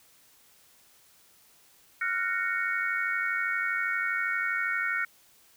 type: chord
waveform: sine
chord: Gb major seventh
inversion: third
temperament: just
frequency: 1387.5 / 1480 / 1850 / 2220 Hz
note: F6 / Gb6 / Bb6 / Db7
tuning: -12 / 0 / -14 / +2 cents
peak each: -32 dBFS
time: 2.01-5.05 s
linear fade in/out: 5 ms
effects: white hiss -60 dBFS RMS until 5.56 s